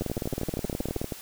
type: two click trains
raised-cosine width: 2 ms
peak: -17 / -16 dBFS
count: 15 / 20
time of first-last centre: 0.02-1.122 / 0.01-1.015 s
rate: 12.7 / 18.9 Hz
effects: white hiss -44 dBFS RMS until 1.21 s